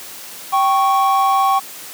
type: tone pair together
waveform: triangle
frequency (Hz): 779.1 / 1105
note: G5 / C#6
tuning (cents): -11 / -6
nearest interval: tritone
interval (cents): 605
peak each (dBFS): -13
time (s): 0.52-1.6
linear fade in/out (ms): 20
effects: white hiss -34 dBFS RMS until 1.93 s + high-pass 150 Hz 12 dB/octave